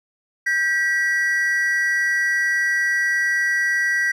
triangle tone pair together, 1585 / 1936.4 Hz, G6 / B6, +19 / -35 cents, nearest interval minor third, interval 346 cents, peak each -21 / -17 dBFS, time 0.46-4.12 s, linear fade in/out 10 ms, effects none

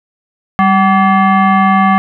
sine tone with frequency modulation, 196 Hz, G3, in tune, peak -6 dBFS, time 0.59-1.98 s, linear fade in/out 0 ms, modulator 957 Hz, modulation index 1.3, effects none

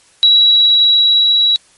sine tone with level ramp, 3893 Hz, B7, 26 cents flat, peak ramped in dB -5 to -8 dBFS, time 0.23-1.56 s, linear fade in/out 0 ms, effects white hiss -49 dBFS RMS until 1.77 s + MP3 48 kbps

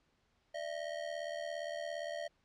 square ring-modulated tone, 630 Hz, D#5, 21 cents sharp, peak -36 dBFS, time 0.54-2.28 s, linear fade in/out 10 ms, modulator 38.7 Hz, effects pink hiss -75 dBFS RMS until 2.44 s + low-pass 5000 Hz 12 dB/octave

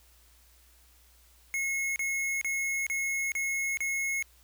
square tone bursts, 2173 Hz, C#7, 35 cents flat, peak -29 dBFS, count 6, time 1.54-4.225 s, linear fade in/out 0 ms, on 420 ms, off 33 ms, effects added 60 Hz sine -60 dBFS peak until 4.43 s + white hiss -62 dBFS RMS until 4.43 s

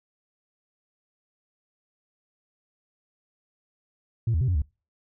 sine tone with pitch steps, 114.5 / 80.4 / 129.2 / 90.4 / 72.7 Hz, A#2 / E2 / C3 / F#2 / D2, -31 / -43 / -21 / -40 / -17 cents, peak -19 dBFS, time 4.27-4.62 s, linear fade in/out 5 ms, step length 70 ms, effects noise-tail reverb RT60 0.3 s tail -25 dB re dry + tanh soft clip ceiling -18 dBFS

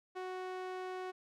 sawtooth tone with band-pass filter, 370 Hz, F#4, in tune, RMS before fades -42 dBFS, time 0.15-1.12 s, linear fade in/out 20 ms, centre 750 Hz, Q 0.52, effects none

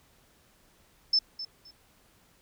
sine tone with echo, 5270 Hz, E8, 1 cent flat, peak -20 dBFS, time 1.13-1.19 s, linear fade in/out 5 ms, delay 260 ms, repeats 2, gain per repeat -14 dB, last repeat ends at 1.71 s, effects pink hiss -63 dBFS RMS until 2.41 s

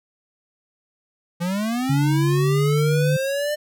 square linear sweep, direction up, 167.9 to 603 Hz, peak -22 dBFS, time 1.4-3.56 s, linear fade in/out 20 ms
sine tone with pitch glide, 142.2 to 148.41 Hz, C#3 to D3, +45 to +19 cents, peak -17 dBFS, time 1.89-3.17 s, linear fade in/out 10 ms, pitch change +74 cents, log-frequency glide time 2.37-2.72 s
effects none

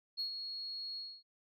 sine tone with ADSR envelope, 4315 Hz, C#8, 47 cents flat, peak -32 dBFS, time 0.17-1.23 s, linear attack 31 ms, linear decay 100 ms, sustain -7 dB, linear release 260 ms, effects tanh soft clip ceiling -30 dBFS + MP3 64 kbps

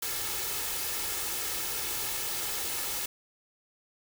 white noise with comb filter, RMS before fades -33 dBFS, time 0.02-3.06 s, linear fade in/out 5 ms, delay 2.3 ms, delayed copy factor +0.55, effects none

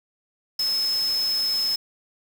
sine tone in noise, 5190 Hz, E8, 28 cents flat, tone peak -21 dBFS, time 0.59-1.76 s, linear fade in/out 5 ms, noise white, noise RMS -36 dBFS, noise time 0.59-1.76 s, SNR +12 dB, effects none

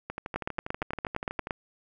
two click trains, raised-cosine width 0.5 ms, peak -14 / -19 dBFS, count 11 / 18, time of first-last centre 0.36-1.508 / 0.1-1.471 s, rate 8.71 / 12.4 Hz, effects none

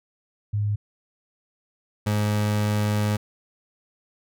sine / 30% pulse tone pair in turn, 103.83 / 104.98 Hz, G#2 / G#2, 0 / +19 cents, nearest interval unison, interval 19 cents, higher second, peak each -21 / -18 dBFS, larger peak second, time 0.53-0.76 / 2.06-3.17 s, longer second, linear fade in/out 10 ms, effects none

